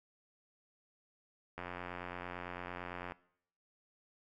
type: click train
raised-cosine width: 0.5 ms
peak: -27 dBFS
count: 138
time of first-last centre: 1.58-3.121 s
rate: 88.9 Hz
effects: noise-tail reverb RT60 0.7 s tail -21 dB re dry